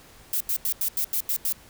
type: noise bursts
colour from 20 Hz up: violet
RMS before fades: -25 dBFS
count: 8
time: 0.33-1.525 s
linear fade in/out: 2 ms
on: 75 ms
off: 85 ms
effects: pink hiss -51 dBFS RMS until 1.69 s